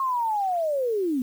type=linear sweep; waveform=sine; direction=down; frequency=1086 to 240 Hz; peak=-22 dBFS; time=0-1.22 s; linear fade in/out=2 ms; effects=8-bit